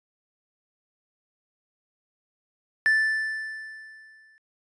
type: tone with exponential decay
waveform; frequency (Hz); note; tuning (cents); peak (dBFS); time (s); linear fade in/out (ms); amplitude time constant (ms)
triangle; 1760; A6; 0; -14; 2.86-4.38; 0; 330
effects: tanh soft clip ceiling -10 dBFS + resampled to 22050 Hz